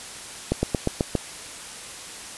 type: slowing click train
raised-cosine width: 2 ms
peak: -7 dBFS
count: 6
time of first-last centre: 0.52-1.153 s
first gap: 110 ms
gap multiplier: 1.07
effects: white hiss -38 dBFS RMS until 2.37 s + resampled to 24000 Hz